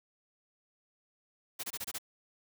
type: noise bursts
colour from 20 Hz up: white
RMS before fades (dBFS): -38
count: 6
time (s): 1.59-1.985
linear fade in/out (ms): 10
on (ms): 45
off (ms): 25
effects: none